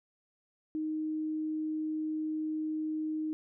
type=tone; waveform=sine; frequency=311.1 Hz; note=D#4; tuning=in tune; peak=-31 dBFS; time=0.75-3.33 s; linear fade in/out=0 ms; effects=none